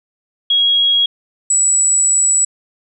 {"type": "tone pair in turn", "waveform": "sine", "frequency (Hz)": [3302, 7854], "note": ["G#7", "B8"], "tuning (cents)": [-11, -11], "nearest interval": "octave + minor third", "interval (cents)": 1500, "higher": "second", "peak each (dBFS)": -10, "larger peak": "neither", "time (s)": [[0.5, 1.06], [1.5, 2.45]], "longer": "second", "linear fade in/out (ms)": 5, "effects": []}